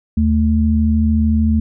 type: tone pair together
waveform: sine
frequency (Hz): 77.78 / 220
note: D#2 / A3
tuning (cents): 0 / 0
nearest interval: octave + tritone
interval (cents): 1800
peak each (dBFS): -14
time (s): 0.17-1.6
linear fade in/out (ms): 5
effects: none